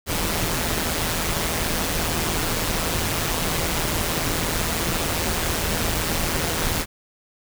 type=noise with amplitude modulation; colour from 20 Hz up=pink; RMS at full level=-21 dBFS; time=0.06-6.86 s; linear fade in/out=50 ms; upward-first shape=sine; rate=163 Hz; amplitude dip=60%; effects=none